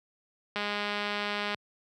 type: click train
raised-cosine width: 0.3 ms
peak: -16 dBFS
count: 204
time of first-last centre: 0.56-1.545 s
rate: 206 Hz
effects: high-pass 100 Hz 12 dB/octave